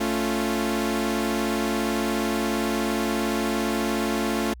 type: chord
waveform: sawtooth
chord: A augmented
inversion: none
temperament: equal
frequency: 220 / 277.2 / 349.2 Hz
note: A3 / C#4 / E#4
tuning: 0 / 0 / 0 cents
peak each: -22 / -25 / -24 dBFS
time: 0-4.54 s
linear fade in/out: 10 ms
effects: added 60 Hz sine -40 dBFS peak until 4.6 s